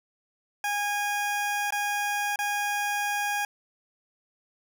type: tone with dropouts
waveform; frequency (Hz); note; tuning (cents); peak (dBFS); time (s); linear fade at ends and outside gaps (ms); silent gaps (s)
20% pulse; 820; G#5; -22; -21; 0.64-3.45; 2; 1.706-1.723 / 2.359-2.389
effects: none